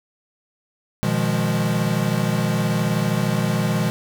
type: chord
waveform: square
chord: F half-diminished seventh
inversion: second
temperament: equal with one note detuned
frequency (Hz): 121.56 / 155.56 / 174.61 / 207.7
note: Cb3 / Eb3 / F3 / Ab3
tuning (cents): -27 / 0 / 0 / 0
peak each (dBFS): -25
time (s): 1.03-3.9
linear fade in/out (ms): 0
effects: none